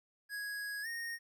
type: tone with pitch glide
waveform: square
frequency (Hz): 1661.2 to 1853.9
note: G#6 to A#6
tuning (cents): 0 to -10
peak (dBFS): -39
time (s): 0.29-1.19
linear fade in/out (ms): 50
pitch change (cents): +190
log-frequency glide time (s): 0.82-0.87
effects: 13-bit